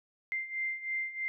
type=beating tone pair; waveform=sine; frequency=2089 / 2092.1 Hz; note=C7 / C7; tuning=-3 / -1 cents; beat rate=3.1 Hz; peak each=-38 / -34 dBFS; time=0.32-1.28 s; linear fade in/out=0 ms; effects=none